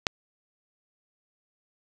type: click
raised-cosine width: 0.2 ms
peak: -5 dBFS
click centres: 0.068 s
effects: none